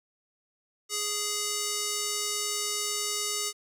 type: tone with band-pass filter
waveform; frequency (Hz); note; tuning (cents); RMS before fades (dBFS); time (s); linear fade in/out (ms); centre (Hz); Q
square; 415.3; G#4; 0; -31; 0.89-3.53; 50; 7100; 1.3
effects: none